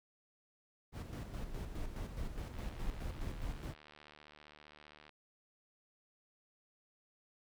brown noise with tremolo, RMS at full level -40 dBFS, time 0.92-3.75 s, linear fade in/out 50 ms, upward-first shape square, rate 4.8 Hz, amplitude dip 50%
click train, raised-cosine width 0.3 ms, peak -40 dBFS, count 193, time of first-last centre 2.54-5.093 s, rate 75.2 Hz
effects none

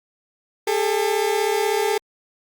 30% pulse tone pair together, 403.8 / 440 Hz, G#4 / A4, -49 / 0 cents, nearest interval minor second, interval 149 cents, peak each -19 dBFS, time 0.67-1.98 s, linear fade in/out 5 ms, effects Opus 48 kbps

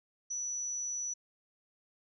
sine tone, 5920 Hz, F#8, in tune, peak -34 dBFS, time 0.3-1.14 s, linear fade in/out 10 ms, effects none

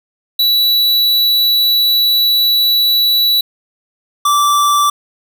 square tone pair in turn, 3937 / 1166.1 Hz, B7 / D6, -6 / -13 cents, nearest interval octave + major sixth, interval 2107 cents, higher first, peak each -10 dBFS, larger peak neither, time 0.39-3.41 / 4.25-4.9 s, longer first, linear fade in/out 5 ms, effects none

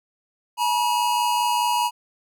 square tone pair together, 856 / 960.8 Hz, A5 / B5, -48 / -48 cents, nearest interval major second, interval 200 cents, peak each -26 / -21 dBFS, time 0.57-1.91 s, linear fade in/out 50 ms, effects none

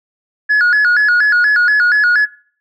sine tone with vibrato, 1568 Hz, G6, in tune, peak -6 dBFS, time 0.49-2.26 s, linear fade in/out 20 ms, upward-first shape square, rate 4.2 Hz, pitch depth 140 cents each way, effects noise-tail reverb RT60 0.5 s tail -21 dB re dry + tanh soft clip ceiling -7 dBFS

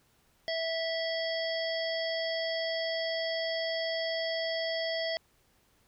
harmonic tone, 656 Hz, E5, 9 cents flat, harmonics 1 / 3 / 5 / 7 / 8, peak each -32 / -37 / -39 / -40 / -41 dBFS, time 0.48-5.17 s, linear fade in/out 0 ms, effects pink hiss -68 dBFS RMS until 5.87 s

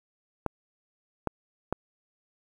clicks, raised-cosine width 1 ms, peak -13 dBFS, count 3, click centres 0.463 / 1.273 / 1.726 s, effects 8-bit

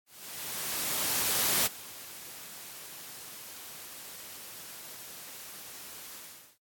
white noise with ADSR envelope, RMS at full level -26 dBFS, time 0.06-6.58 s, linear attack 1600 ms, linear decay 19 ms, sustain -19 dB, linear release 400 ms, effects high-pass 80 Hz 12 dB/octave + AAC 64 kbps

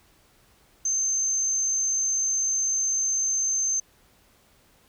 sine tone, 6272 Hz, G8, in tune, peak -22 dBFS, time 0.85-3.8 s, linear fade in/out 5 ms, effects pink hiss -60 dBFS RMS until 4.88 s

